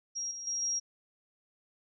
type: tone with level steps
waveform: sine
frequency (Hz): 5630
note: F8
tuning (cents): +13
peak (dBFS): -33 / -39 / -31 / -29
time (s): 0.15-0.8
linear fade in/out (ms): 20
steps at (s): 0.31 / 0.47 / 0.62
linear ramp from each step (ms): 2
effects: none